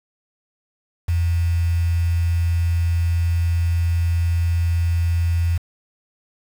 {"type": "tone with quantisation", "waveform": "sine", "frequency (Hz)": 84.9, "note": "F2", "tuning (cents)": -48, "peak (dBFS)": -16, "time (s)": [1.08, 5.58], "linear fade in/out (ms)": 10, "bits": 6, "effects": []}